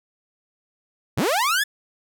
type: linear sweep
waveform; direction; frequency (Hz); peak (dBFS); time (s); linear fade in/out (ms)
sawtooth; up; 75.2 to 1760; -15; 1.17-1.64; 10
effects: none